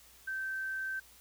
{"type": "tone", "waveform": "sine", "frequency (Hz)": 1552, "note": "G6", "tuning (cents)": -18, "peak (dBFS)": -34, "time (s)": [0.27, 1], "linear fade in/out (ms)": 10, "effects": ["added 60 Hz sine -67 dBFS peak until 1.2 s", "white hiss -59 dBFS RMS until 1.2 s"]}